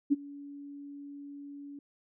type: tone with ADSR envelope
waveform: sine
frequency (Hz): 284.4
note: C#4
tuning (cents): +45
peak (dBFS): -19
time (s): 0.1-1.79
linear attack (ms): 25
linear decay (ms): 25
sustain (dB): -23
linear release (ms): 3
effects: none